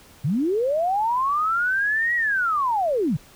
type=linear two-way sweep; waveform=sine; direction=up then down; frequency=120.5 to 1937 to 120.5 Hz; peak=-19 dBFS; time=0.24-3.17 s; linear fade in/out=10 ms; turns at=2.15 s; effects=pink hiss -50 dBFS RMS until 3.35 s